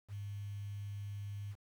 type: tone with quantisation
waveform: sine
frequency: 101.5 Hz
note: G#2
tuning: 39 cents flat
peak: -40 dBFS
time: 0.08-1.56 s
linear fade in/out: 50 ms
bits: 10
effects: none